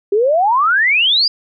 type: exponential sweep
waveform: sine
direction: up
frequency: 388.3 to 4978 Hz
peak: -10 dBFS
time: 0.12-1.28 s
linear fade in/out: 5 ms
effects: none